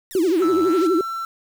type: exponential two-way sweep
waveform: 5% pulse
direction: down then up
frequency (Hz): 1975.5 to 70.8 to 861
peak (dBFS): -24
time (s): 0.11-0.87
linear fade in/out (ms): 0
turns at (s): 0.6
type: tone with vibrato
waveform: sine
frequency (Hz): 349.2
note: F4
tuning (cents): 0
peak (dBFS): -15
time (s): 0.15-1.01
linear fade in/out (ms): 2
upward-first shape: sine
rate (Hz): 12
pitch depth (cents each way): 180
type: tone with pitch glide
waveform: triangle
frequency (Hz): 1318.5 to 1341.5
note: E6 to E6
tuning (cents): 0 to +30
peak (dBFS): -23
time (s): 0.42-1.25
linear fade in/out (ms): 2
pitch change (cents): +30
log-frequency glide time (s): 0.57-0.72
effects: 7-bit